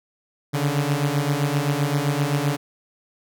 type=beating tone pair; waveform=sawtooth; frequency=140 / 147.7 Hz; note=C#3 / D3; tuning=+18 / +10 cents; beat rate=7.7 Hz; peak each=-19 dBFS; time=0.53-2.57 s; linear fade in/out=20 ms; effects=none